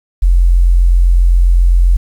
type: tone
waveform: sine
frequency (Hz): 43.8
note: F1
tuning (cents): +6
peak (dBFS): -5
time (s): 0.22-1.97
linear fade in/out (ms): 10
effects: 7-bit